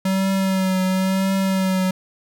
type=tone with vibrato; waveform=square; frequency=189.8 Hz; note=F#3; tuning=44 cents sharp; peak=-18 dBFS; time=0.05-1.91 s; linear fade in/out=5 ms; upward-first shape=triangle; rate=0.97 Hz; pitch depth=34 cents each way; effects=none